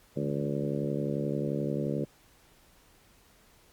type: harmonic tone with a mistuned harmonic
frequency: 71.4 Hz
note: D2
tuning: 48 cents flat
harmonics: 2 / 3 / 4 / 5 / 6 / 7 / 8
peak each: -33 / -35 / -36 / -37 / -38 / -38 / -39 dBFS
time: 0.16-2.05 s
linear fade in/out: 10 ms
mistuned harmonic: 2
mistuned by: +61 cents
effects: pink hiss -61 dBFS RMS until 3.72 s + Opus 48 kbps